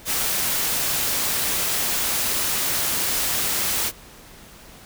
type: noise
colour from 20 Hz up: white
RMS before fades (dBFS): -23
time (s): 0.05-3.92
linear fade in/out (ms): 50
effects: pink hiss -45 dBFS RMS until 4.85 s